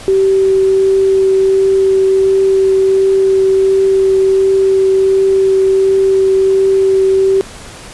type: tone with vibrato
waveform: sine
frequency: 385 Hz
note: G4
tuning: 31 cents flat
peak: -7 dBFS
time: 0.08-7.41 s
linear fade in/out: 0 ms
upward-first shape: triangle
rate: 1.4 Hz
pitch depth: 8 cents each way
effects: pink hiss -32 dBFS RMS until 7.93 s + resampled to 24000 Hz